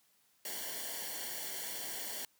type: noise with comb filter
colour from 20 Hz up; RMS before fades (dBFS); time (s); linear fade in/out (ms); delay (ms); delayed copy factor
white; -41; 0.45-2.25; 2; 0.79; -0.75
effects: white hiss -71 dBFS RMS until 2.39 s + high-pass 100 Hz 12 dB/octave